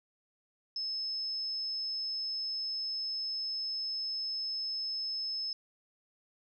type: tone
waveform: sine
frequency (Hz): 5210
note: E8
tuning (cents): -21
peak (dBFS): -33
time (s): 0.76-5.53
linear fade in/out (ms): 2
effects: none